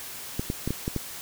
clicks, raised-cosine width 3 ms, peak -14 dBFS, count 6, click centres 0.395 / 0.501 / 0.676 / 0.706 / 0.879 / 0.963 s, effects white hiss -39 dBFS RMS until 1.21 s

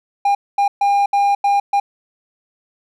triangle tone bursts at uneven times, 805 Hz, G5, 46 cents sharp, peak -10 dBFS, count 6, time 0.25-0.35 / 0.58-0.68 / 0.81-1.06 / 1.13-1.35 / 1.44-1.6 / 1.73-1.8 s, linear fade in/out 5 ms, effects none

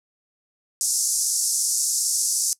pink band-pass noise, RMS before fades -23 dBFS, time 0.81-2.53 s, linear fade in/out 0 ms, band 5400 to 11000 Hz, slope 48 dB/octave, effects noise-tail reverb RT60 0.1 s tail -21 dB re dry

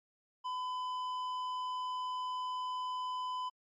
triangle tone with tanh clipping, 1007 Hz, B5, 33 cents sharp, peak -37 dBFS, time 0.44-3.5 s, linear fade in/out 20 ms, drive 13 dB, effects AAC 64 kbps

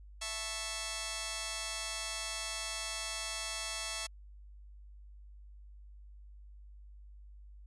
5% pulse chord, A major, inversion second, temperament just, 660 / 880 / 1100 Hz, E5 / A5 / C#6, +2 / 0 / -14 cents, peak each -30 / -32 / -31 dBFS, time 0.21-4.07 s, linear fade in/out 10 ms, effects added 50 Hz sine -50 dBFS peak until 7.66 s + resampled to 24000 Hz

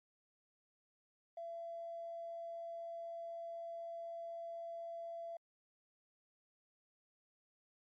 triangle tone, 674 Hz, E5, 38 cents sharp, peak -39 dBFS, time 1.37-5.37 s, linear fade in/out 5 ms, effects tanh soft clip ceiling -41 dBFS + MP3 48 kbps

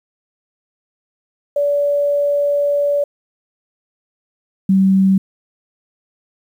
sine tone pair in turn, 575 / 191.88 Hz, D5 / G3, -37 / -37 cents, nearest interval octave + perfect fifth, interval 1900 cents, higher first, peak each -13 / -9 dBFS, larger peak second, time 1.56-3.04 / 4.69-5.18 s, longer first, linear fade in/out 5 ms, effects 8-bit

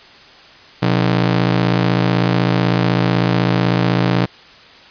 sawtooth ring-modulated tone, 149.9 Hz, D3, 36 cents sharp, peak -6 dBFS, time 0.82-4.26 s, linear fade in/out 10 ms, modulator 28 Hz, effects white hiss -42 dBFS RMS until 4.9 s + resampled to 11025 Hz

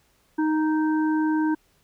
harmonic tone, 311.1 Hz, D#4, in tune, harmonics 1 / 3 / 5, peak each -20 / -30 / -34 dBFS, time 0.38-1.55 s, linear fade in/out 10 ms, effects pink hiss -64 dBFS RMS until 1.83 s

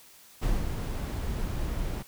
brown noise with ADSR envelope, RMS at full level -26 dBFS, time 0.41-2.03 s, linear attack 25 ms, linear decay 190 ms, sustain -5 dB, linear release 15 ms, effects white hiss -54 dBFS RMS until 2.07 s

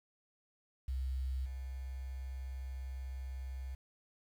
sine tone with level steps, 65.41 Hz, C2, in tune, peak -33 / -39 dBFS, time 0.88-3.75 s, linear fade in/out 5 ms, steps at 1.45 s, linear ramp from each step 10 ms, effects tanh soft clip ceiling -29 dBFS + 10-bit

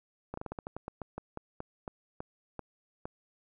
slowing click train, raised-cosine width 1 ms, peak -24 dBFS, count 17, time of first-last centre 0.34-3.055 s, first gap 34 ms, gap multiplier 1.19, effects none

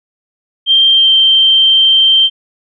sine tone with pitch glide, 3166 to 3137 Hz, G7 to G7, +17 to +1 cents, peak -5 dBFS, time 0.66-2.3 s, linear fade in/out 50 ms, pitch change -16 cents, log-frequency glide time 0.92-1.09 s, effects none

